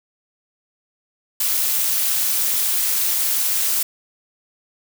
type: noise with amplitude modulation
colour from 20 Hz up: blue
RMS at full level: -17 dBFS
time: 1.4-3.83 s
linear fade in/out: 5 ms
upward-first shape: sine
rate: 279 Hz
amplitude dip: 60%
effects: none